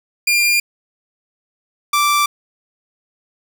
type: tone pair in turn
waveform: sawtooth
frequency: 2401 / 1171.7 Hz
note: D7 / D6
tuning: +38 / -4 cents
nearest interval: octave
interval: 1242 cents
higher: first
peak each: -9 dBFS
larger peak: neither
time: 0.27-0.6 / 1.93-2.26 s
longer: neither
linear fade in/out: 5 ms
effects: none